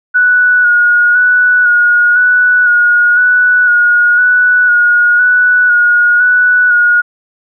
sine tone with vibrato, 1460 Hz, F#6, 24 cents flat, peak -5 dBFS, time 0.14-7.02 s, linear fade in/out 20 ms, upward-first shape square, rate 0.99 Hz, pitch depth 22 cents each way, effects none

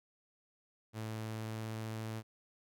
sawtooth tone with pitch glide, 110 to 110.83 Hz, A2 to A2, 0 to +13 cents, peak -35 dBFS, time 0.93-2.23 s, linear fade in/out 50 ms, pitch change +13 cents, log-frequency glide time 1.09-1.98 s, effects none

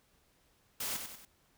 white noise with echo, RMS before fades -37 dBFS, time 0.8-0.97 s, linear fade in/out 5 ms, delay 94 ms, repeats 3, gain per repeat -6 dB, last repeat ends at 1.252 s, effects pink hiss -70 dBFS RMS until 1.57 s

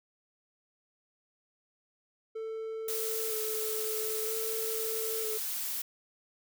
triangle tone with vibrato, 440 Hz, A4, in tune, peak -33 dBFS, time 2.35-5.38 s, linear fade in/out 10 ms, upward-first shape square, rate 0.52 Hz, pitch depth 16 cents each way
blue noise, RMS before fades -35 dBFS, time 2.88-5.82 s, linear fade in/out 5 ms
effects none

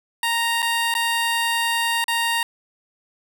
15% pulse tone with dropouts, 930 Hz, A#5, 4 cents flat, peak -13 dBFS, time 0.23-2.43 s, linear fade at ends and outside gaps 2 ms, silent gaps 0.621-0.626 / 0.941-0.95 / 2.042-2.081 s, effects none

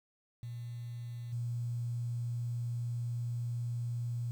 sine tone with level steps, 119.1 Hz, A#2, 38 cents sharp, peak -39 / -33 dBFS, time 0.43-4.31 s, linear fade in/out 0 ms, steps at 1.32 s, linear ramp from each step 10 ms, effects 10-bit

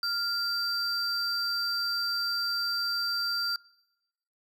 triangle tone pair together, 1396.9 / 4693 Hz, F6 / D8, 0 / -2 cents, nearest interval octave + major sixth, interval 2098 cents, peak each -30 / -27 dBFS, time 0.03-3.56 s, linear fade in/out 2 ms, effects noise-tail reverb RT60 1.0 s tail -25 dB re dry + tanh soft clip ceiling -19 dBFS

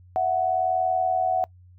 sine tone pair together, 659.3 / 740 Hz, E5 / F#5, 0 / 0 cents, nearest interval major second, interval 200 cents, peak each -26 / -21 dBFS, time 0.16-1.44 s, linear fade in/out 0 ms, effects noise-tail reverb RT60 0.1 s tail -24 dB re dry + added 90 Hz sine -48 dBFS peak until 1.78 s

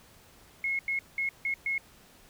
sine tone bursts at uneven times, 2170 Hz, C#7, 37 cents flat, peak -27 dBFS, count 5, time 0.64-0.79 / 0.88-0.99 / 1.18-1.29 / 1.45-1.54 / 1.66-1.78 s, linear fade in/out 2 ms, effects pink hiss -57 dBFS RMS until 2.29 s

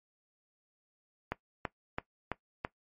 click train, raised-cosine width 0.5 ms, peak -17 dBFS, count 5, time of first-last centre 1.32-2.649 s, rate 3.01 Hz, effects noise-tail reverb RT60 0.1 s tail -18 dB re dry + MP3 32 kbps

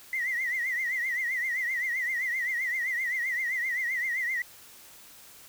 sine tone with vibrato, 1992 Hz, B6, 14 cents sharp, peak -26 dBFS, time 0.13-4.42 s, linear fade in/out 2 ms, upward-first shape triangle, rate 7.7 Hz, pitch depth 130 cents each way, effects tanh soft clip ceiling -22 dBFS + white hiss -51 dBFS RMS until 5.48 s

